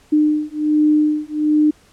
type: beating tone pair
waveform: sine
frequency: 302.1 / 303.4 Hz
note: D4 / D#4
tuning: +49 / -44 cents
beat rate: 1.3 Hz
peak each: -16 / -16 dBFS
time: 0.12-1.71 s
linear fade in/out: 10 ms
effects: pink hiss -52 dBFS RMS until 1.92 s + low-pass 10000 Hz 12 dB/octave